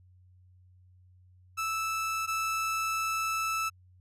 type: tone pair in turn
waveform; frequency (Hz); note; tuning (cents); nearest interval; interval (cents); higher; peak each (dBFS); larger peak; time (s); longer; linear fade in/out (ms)
30% pulse; 1315 / 1315; E6 / E6; -5 / -5; unison; 0; neither; -27 / -26; second; 1.57-2.27 / 2.27-3.7; second; 20
effects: added 91 Hz sine -56 dBFS peak until 4 s + resampled to 32000 Hz